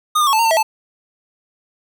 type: tone with pitch steps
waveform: square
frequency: 1231 / 1198 / 1104 / 877 / 922 / 899 / 649 / 877 Hz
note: D#6 / D6 / C#6 / A5 / A#5 / A5 / E5 / A5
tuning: -19 / +34 / -7 / -6 / -19 / +37 / -27 / -6 cents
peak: -13 dBFS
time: 0.15-0.63 s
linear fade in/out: 10 ms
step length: 60 ms
effects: none